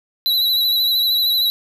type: tone with vibrato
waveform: square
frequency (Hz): 3951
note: B7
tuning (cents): 0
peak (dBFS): -15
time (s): 0.26-1.5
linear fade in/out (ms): 0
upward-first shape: sine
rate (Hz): 13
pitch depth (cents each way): 42
effects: none